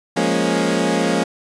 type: chord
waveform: 20% pulse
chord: Bb minor seventh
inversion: second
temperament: equal with one note detuned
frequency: 174.61 / 208.6 / 233.1 / 277.2 Hz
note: F3 / Ab3 / Bb3 / Db4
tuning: 0 / +8 / 0 / 0 cents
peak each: -17 dBFS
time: 0.16-1.24 s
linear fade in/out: 10 ms
effects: resampled to 22050 Hz